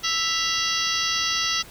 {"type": "harmonic tone with a mistuned harmonic", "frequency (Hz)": 659.3, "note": "E5", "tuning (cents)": 0, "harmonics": [2, 3, 4, 5, 6, 7, 8, 9], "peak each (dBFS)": [-30, -30, -30, -30, -30, -30, -30, -30], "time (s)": [0.03, 1.63], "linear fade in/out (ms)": 20, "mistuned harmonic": 4, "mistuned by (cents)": 94, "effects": ["pink hiss -45 dBFS RMS until 1.7 s"]}